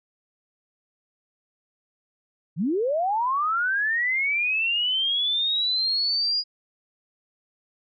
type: linear sweep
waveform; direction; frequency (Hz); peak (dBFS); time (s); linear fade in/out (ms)
sine; up; 135.6 to 4900; -21; 2.56-6.44; 50
effects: none